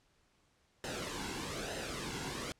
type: noise with flanger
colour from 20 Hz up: pink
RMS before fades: -40 dBFS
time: 0.84-2.52 s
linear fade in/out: 0 ms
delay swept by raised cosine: 0.87 to 1.67 ms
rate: 1.1 Hz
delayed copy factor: -0.65
effects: pink hiss -72 dBFS RMS until 2.59 s + low-pass 8000 Hz 12 dB/octave